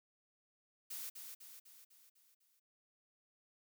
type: noise with echo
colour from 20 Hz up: blue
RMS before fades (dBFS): -45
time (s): 0.9-1.1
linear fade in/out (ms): 10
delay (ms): 250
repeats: 6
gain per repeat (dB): -5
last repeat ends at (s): 2.6
effects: none